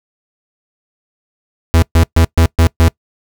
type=tone bursts; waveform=45% pulse; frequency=82.41 Hz; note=E2; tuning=in tune; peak=-6 dBFS; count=6; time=1.74-2.882 s; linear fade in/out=0 ms; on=82 ms; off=130 ms; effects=noise-tail reverb RT60 0.1 s tail -24 dB re dry